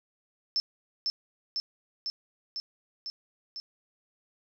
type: tone with echo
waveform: sine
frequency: 5290 Hz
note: E8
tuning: 5 cents sharp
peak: -24 dBFS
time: 0.56-0.6 s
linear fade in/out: 0 ms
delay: 500 ms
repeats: 6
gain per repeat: -2 dB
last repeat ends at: 3.6 s
effects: none